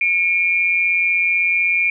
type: tone pair together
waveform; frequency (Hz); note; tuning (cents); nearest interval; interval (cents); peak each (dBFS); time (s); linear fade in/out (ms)
sine; 2217 / 2393; C#7 / D7; 0 / +32; minor second; 132; -21 / -15; 0.01-1.9; 2
effects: none